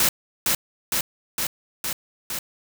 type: noise with echo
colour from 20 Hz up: white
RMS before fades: -19 dBFS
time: 0-0.09 s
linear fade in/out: 2 ms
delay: 460 ms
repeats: 5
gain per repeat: -2 dB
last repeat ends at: 2.39 s
effects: none